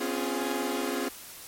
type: chord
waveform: sawtooth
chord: Db major seventh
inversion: third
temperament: equal with one note detuned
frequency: 255.8 / 277.2 / 349.2 / 415.3 Hz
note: C4 / Db4 / F4 / Ab4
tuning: -39 / 0 / 0 / 0 cents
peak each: -30 dBFS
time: 0-1.09 s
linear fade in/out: 10 ms
effects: white hiss -45 dBFS RMS until 1.47 s + MP3 64 kbps